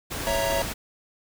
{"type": "noise", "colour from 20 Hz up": "pink", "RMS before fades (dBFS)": -31, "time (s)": [0.1, 0.74], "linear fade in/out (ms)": 20}
{"type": "chord", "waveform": "square", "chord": "A# diminished", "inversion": "first", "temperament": "equal", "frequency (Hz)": [554.4, 659.3, 932.3], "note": ["C#5", "E5", "A#5"], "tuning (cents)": [0, 0, 0], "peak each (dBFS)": [-28, -28, -31], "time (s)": [0.27, 0.62], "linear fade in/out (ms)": 0}
{"effects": []}